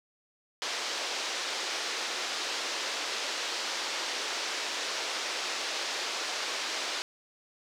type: band-pass noise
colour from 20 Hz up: white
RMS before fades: -34 dBFS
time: 0.62-7.02 s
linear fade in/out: 0 ms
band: 330 to 5700 Hz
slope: 24 dB/octave
effects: none